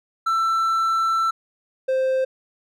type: tone pair in turn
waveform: triangle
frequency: 1335 / 523.4 Hz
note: E6 / C5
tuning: +22 / 0 cents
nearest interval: octave + major third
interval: 1622 cents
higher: first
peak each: -16 dBFS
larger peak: neither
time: 0.26-1.31 / 1.88-2.25 s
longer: first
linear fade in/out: 10 ms
effects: none